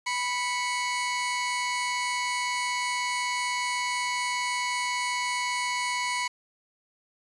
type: tone pair together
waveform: sawtooth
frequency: 985.3 / 2216 Hz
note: B5 / C#7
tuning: -4 / -1 cents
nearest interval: octave + major second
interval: 1403 cents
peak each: -25 / -27 dBFS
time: 0.06-6.28 s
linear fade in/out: 10 ms
effects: resampled to 22050 Hz + 8-bit